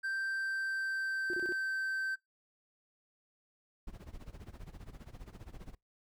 triangle tone with pitch glide, 1568 to 1551.8 Hz, G6 to G6, 0 to -18 cents, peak -31 dBFS, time 0.03-2.16 s, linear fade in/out 20 ms, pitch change -18 cents, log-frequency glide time 0.25-1.66 s
sine tone bursts, 357.9 Hz, F4, 42 cents sharp, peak -36 dBFS, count 4, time 1.3-1.523 s, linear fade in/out 0 ms, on 34 ms, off 29 ms
brown noise with tremolo, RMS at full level -45 dBFS, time 3.87-5.75 s, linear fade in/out 5 ms, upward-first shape sine, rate 15 Hz, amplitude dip 85%
effects noise-tail reverb RT60 0.2 s tail -26 dB re dry

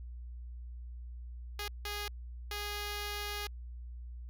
5% pulse tone bursts at uneven times, 412.8 Hz, G#4, 10 cents flat, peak -26 dBFS, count 3, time 1.59-1.68 / 1.85-2.08 / 2.51-3.47 s, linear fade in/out 2 ms, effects added 60 Hz sine -42 dBFS peak until 4.29 s

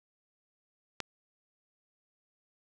click, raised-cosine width 0.2 ms, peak -16 dBFS, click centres 1.003 s, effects none

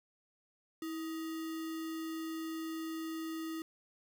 sine tone with sample-and-hold, 323.3 Hz, E4, 34 cents flat, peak -37 dBFS, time 0.82-3.62 s, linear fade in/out 2 ms, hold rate 1575 Hz, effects none

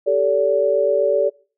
sine chord, G suspended second, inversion none, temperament equal with one note detuned, 392 / 440 / 573.3 Hz, G4 / A4 / D5, 0 / 0 / -42 cents, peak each -22 / -20 / -16 dBFS, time 0.06-1.3 s, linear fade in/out 20 ms, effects noise-tail reverb RT60 0.4 s tail -23 dB re dry

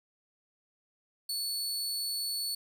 sawtooth tone, 4435 Hz, C#8, in tune, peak -29 dBFS, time 1.29-2.55 s, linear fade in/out 5 ms, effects none

